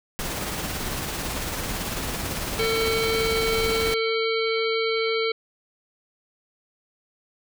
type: noise with tremolo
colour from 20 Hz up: pink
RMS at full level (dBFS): -28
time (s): 0.19-3.94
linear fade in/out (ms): 0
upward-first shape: sine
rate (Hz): 18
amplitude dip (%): 30
type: harmonic tone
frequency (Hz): 449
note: A4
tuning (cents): +35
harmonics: 1 / 3 / 5 / 7 / 9 / 10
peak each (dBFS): -23 / -32 / -29 / -34 / -33 / -37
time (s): 2.59-5.32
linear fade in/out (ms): 5
effects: none